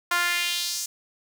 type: tone with high-pass filter sweep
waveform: sawtooth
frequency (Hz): 349.2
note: F4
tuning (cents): 0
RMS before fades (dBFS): -26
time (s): 0.11-0.86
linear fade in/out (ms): 5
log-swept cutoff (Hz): 1200 to 6800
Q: 2.1
effects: none